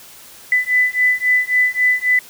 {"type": "beating tone pair", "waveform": "sine", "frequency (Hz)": [1996, 1999.7], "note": ["B6", "B6"], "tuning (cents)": [18, 21], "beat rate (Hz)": 3.7, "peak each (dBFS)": -16, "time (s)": [0.52, 2.19], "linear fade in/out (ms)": 2, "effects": ["white hiss -41 dBFS RMS until 2.29 s"]}